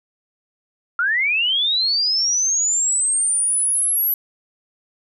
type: linear sweep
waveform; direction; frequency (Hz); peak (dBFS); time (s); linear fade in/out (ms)
sine; up; 1360 to 11840; -16; 0.99-4.14; 2
effects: none